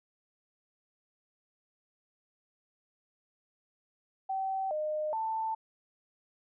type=tone with pitch steps; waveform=sine; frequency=769 / 612 / 887 Hz; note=G5 / D#5 / A5; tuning=-33 / -29 / +14 cents; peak=-30 dBFS; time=4.29-5.55 s; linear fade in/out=10 ms; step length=420 ms; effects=none